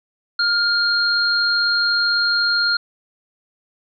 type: tone pair together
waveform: sine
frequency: 1412 / 4226 Hz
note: F6 / C8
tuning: +19 / +16 cents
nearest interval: octave + perfect fifth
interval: 1897 cents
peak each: -18 dBFS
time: 0.39-2.77 s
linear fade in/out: 5 ms
effects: none